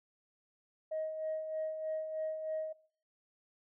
sine tone with tremolo, 629 Hz, D#5, 19 cents sharp, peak -32 dBFS, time 0.91-2.73 s, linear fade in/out 10 ms, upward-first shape sine, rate 3.2 Hz, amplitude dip 55%, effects noise-tail reverb RT60 0.6 s tail -23 dB re dry + tanh soft clip ceiling -30 dBFS

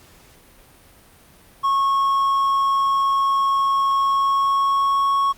triangle tone with pitch glide, 1096 to 1104.9 Hz, C#6 to C#6, -20 to -6 cents, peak -14 dBFS, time 1.63-5.33 s, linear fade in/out 20 ms, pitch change +14 cents, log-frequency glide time 4-5.08 s, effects pink hiss -50 dBFS RMS until 5.37 s + Opus 48 kbps

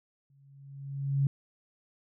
sine tone with exponential growth, 138.59 Hz, C#3, in tune, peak -21 dBFS, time 0.3-1.27 s, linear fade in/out 2 ms, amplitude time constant 210 ms, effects none

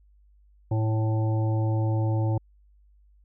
harmonic tone, 110 Hz, A2, in tune, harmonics 1 / 3 / 5 / 7 / 8, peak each -22 / -32 / -36 / -39 / -40 dBFS, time 0.71-2.38 s, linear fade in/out 5 ms, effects added 50 Hz sine -55 dBFS peak until 3.24 s

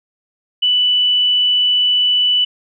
sine tone, 2975 Hz, F#7, 9 cents sharp, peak -11 dBFS, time 0.62-2.45 s, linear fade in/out 10 ms, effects none

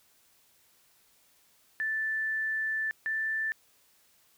sine tone pair in turn, 1760 / 1766.6 Hz, A6 / A6, 0 / +6 cents, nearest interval unison, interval 6 cents, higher second, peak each -28 dBFS, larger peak neither, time 1.8-2.91 / 3.06-3.52 s, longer first, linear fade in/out 0 ms, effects white hiss -65 dBFS RMS until 4.37 s

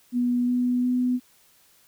sine tone with pitch steps, 244.6 / 247.2 / 249.7 Hz, B3 / B3 / B3, -16 / +2 / +19 cents, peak -20 dBFS, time 0.12-1.2 s, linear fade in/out 50 ms, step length 360 ms, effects white hiss -59 dBFS RMS until 1.87 s

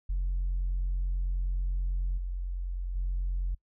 sine tone with level steps, 44.66 Hz, F1, 39 cents sharp, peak -25 / -30 / -26 dBFS, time 0.09-3.55 s, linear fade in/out 10 ms, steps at 2.17 / 2.95 s, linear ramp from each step 10 ms, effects noise-tail reverb RT60 0.1 s tail -25 dB re dry + tanh soft clip ceiling -24 dBFS

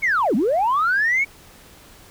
sine linear two-way sweep, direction down then up, 2260 to 187.3 to 2260 Hz, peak -15 dBFS, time 0.02-1.25 s, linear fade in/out 20 ms, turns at 0.35 s, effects tanh soft clip ceiling -12 dBFS + pink hiss -47 dBFS RMS until 2.1 s

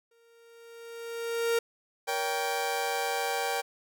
45% pulse tone with exponential growth, 464.1 Hz, A#4, 8 cents flat, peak -23 dBFS, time 0.11-1.59 s, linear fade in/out 5 ms, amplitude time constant 320 ms
sawtooth chord, G diminished, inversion first, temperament just, 470.4 / 564.5 / 784 Hz, Bb4 / Db5 / G5, +16 / +31 / 0 cents, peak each -30 / -32 / -27 dBFS, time 2.07-3.62 s, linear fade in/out 20 ms
effects none

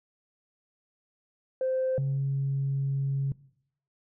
sine tone pair in turn, 520 / 137.41 Hz, C5 / C#3, -11 / -15 cents, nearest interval octave + major seventh, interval 2304 cents, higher first, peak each -24 dBFS, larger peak neither, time 1.61-1.98 / 1.98-3.32 s, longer second, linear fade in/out 2 ms, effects noise-tail reverb RT60 0.7 s tail -21 dB re dry + tanh soft clip ceiling -21 dBFS

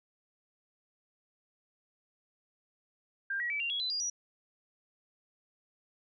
sine tone with pitch steps, 1593 / 1916.4 / 2305 / 2774 / 3337 / 4014 / 4829 / 5809 Hz, G6 / A#6 / D7 / F7 / G#7 / B7 / D8 / F#8, +27 / +47 / -33 / -12 / +8 / +27 / +47 / -33 cents, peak -31 dBFS, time 3.3-4.1 s, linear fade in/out 5 ms, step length 100 ms, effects none

